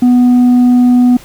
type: tone with tanh clipping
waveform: sine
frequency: 246.9 Hz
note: B3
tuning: in tune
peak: -5 dBFS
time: 0.02-1.17 s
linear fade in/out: 5 ms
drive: 3 dB
effects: pink hiss -37 dBFS RMS until 1.24 s